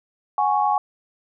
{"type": "chord", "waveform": "sine", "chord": "F# suspended second", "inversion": "none", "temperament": "equal", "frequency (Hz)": [740, 830.6, 1108.7], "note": ["F#5", "G#5", "C#6"], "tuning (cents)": [0, 0, 0], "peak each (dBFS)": [-24, -19, -23], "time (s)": [0.38, 0.78], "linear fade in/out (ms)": 2, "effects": []}